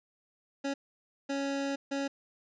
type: tone bursts at uneven times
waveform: 25% pulse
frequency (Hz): 277.2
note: C#4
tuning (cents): 0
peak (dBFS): -27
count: 3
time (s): 0.64-0.74 / 1.29-1.76 / 1.91-2.08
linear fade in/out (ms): 10
effects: resampled to 16000 Hz